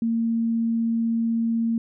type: tone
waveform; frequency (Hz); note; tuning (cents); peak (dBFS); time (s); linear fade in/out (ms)
sine; 229; A#3; -31; -20; 0.02-1.78; 2
effects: none